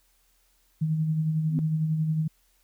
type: tone with tremolo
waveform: sine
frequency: 157.2 Hz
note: D#3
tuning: 18 cents sharp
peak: -21 dBFS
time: 0.81-2.28 s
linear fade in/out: 10 ms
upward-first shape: sine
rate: 11 Hz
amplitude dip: 40%
type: tone with exponential growth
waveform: sine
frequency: 253.5 Hz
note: B3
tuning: 45 cents sharp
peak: -22 dBFS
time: 1.45-1.59 s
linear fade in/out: 0 ms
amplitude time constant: 30 ms
effects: added 41 Hz sine -67 dBFS peak until 2.63 s + white hiss -67 dBFS RMS until 2.63 s